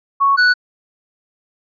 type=tone pair in turn; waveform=sine / square; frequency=1108.7 / 1479.9 Hz; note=C#6 / F#6; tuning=0 / 0 cents; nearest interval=perfect fourth; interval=500 cents; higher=second; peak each=-10 dBFS; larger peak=neither; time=0.2-0.37 / 0.37-0.54 s; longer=neither; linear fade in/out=20 ms; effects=resampled to 11025 Hz